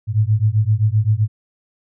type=beating tone pair; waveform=sine; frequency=103.83 / 111.53 Hz; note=G#2 / A2; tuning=0 / +24 cents; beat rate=7.7 Hz; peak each=-16 dBFS; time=0.07-1.28 s; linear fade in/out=50 ms; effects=none